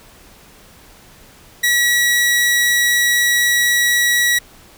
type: tone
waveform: sawtooth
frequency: 1928 Hz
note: B6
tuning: 42 cents flat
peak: -9 dBFS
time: 1.63-4.39 s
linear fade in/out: 10 ms
effects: pink hiss -45 dBFS RMS until 4.77 s